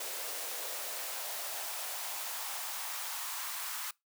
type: noise with high-pass filter sweep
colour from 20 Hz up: white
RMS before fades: -39 dBFS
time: 0-3.91 s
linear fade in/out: 5 ms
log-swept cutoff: 480 to 1100 Hz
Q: 2.2
effects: noise-tail reverb RT60 0.2 s tail -24 dB re dry